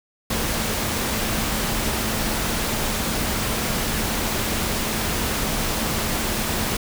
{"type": "tone in noise", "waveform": "sine", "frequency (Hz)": 219.1, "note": "A3", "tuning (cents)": -7, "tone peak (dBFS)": -32, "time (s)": [0.3, 6.77], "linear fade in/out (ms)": 5, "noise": "pink", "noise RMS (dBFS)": -24, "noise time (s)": [0.3, 6.77], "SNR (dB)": -11, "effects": []}